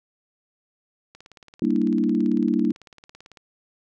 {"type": "click train", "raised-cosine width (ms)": 0.2, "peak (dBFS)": -28, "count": 41, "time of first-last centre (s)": [1.15, 3.372], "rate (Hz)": 18}
{"type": "chord", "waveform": "sine", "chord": "E half-diminished seventh", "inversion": "first", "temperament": "equal", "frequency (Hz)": [196, 233.1, 293.7, 329.6], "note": ["G3", "Bb3", "D4", "E4"], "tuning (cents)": [0, 0, 0, 0], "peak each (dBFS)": [-25, -22, -24, -25], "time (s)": [1.62, 2.72], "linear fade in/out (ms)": 2}
{"effects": []}